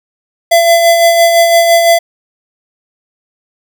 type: tone with tremolo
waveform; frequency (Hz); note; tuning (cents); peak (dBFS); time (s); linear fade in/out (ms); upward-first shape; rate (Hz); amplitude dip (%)
square; 675; E5; +41; -4; 0.51-1.99; 10; sine; 5.9; 40
effects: none